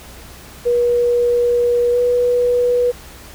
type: tone with pitch glide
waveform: sine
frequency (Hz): 481.6 to 488.6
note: B4 to B4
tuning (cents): -44 to -19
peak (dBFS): -12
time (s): 0.65-2.92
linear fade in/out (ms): 20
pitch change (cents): +25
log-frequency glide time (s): 1.91-1.98
effects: added 62 Hz sine -41 dBFS peak until 3.34 s + pink hiss -39 dBFS RMS until 3.34 s